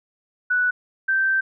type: tone pair in turn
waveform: sine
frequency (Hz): 1480 / 1558.8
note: F#6 / G6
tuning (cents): 0 / -10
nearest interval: minor second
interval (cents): 90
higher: second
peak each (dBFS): -17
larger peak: neither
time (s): 0.5-0.71 / 1.08-1.41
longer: second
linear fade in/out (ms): 10
effects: none